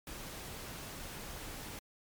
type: noise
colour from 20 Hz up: pink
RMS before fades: -45 dBFS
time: 0.07-1.79 s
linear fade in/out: 2 ms
effects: MP3 96 kbps